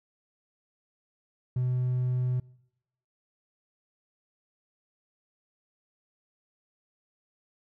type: tone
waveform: triangle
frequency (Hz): 125.8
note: B2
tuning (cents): +32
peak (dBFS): -22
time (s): 1.56-2.4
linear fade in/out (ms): 5
effects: noise-tail reverb RT60 0.8 s tail -25 dB re dry + tanh soft clip ceiling -19 dBFS